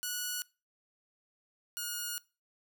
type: tone pair in turn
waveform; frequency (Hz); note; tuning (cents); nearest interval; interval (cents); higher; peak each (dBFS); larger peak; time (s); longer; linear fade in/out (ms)
5% pulse; 1466 / 1439.2; F#6 / F#6; -16 / -48; unison; 32; first; -23 / -24; first; 0.03-0.42 / 1.77-2.18; second; 0
effects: noise-tail reverb RT60 0.3 s tail -22 dB re dry